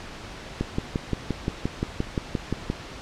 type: click train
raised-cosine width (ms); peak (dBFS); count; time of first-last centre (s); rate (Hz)
3; -11; 13; 0.61-2.701; 5.74
effects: pink hiss -39 dBFS RMS until 3.01 s + low-pass 5000 Hz 12 dB/octave